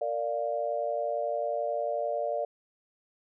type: chord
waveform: sine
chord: Bb major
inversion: none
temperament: equal with one note detuned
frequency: 460.5 / 587.3 / 698.5 Hz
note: Bb4 / D5 / F5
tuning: -21 / 0 / 0 cents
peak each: -35 / -30 / -33 dBFS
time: 0.01-2.45 s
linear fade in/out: 5 ms
effects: none